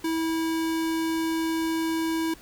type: tone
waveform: square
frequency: 325 Hz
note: E4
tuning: 24 cents flat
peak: -25 dBFS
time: 0.04-2.34 s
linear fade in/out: 5 ms
effects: added 60 Hz sine -60 dBFS peak until 2.41 s + pink hiss -50 dBFS RMS until 2.41 s